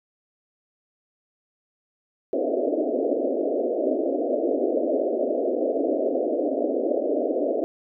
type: band-pass noise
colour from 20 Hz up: white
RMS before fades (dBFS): -24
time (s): 2.33-7.64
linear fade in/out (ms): 0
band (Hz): 250 to 660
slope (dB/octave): 96
effects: none